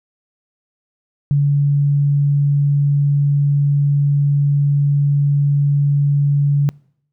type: tone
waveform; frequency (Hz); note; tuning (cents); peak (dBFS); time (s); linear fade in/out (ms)
sine; 142.9; D3; -47; -11; 1.31-6.69; 0
effects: noise-tail reverb RT60 0.7 s tail -26 dB re dry